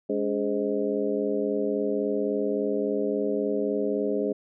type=harmonic tone with a mistuned harmonic; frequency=103.6 Hz; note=G#2; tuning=4 cents flat; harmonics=2 / 3 / 4 / 5 / 6; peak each=-32 / -30 / -27 / -31 / -34 dBFS; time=0.09-4.33 s; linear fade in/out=10 ms; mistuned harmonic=3; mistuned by=-140 cents; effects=none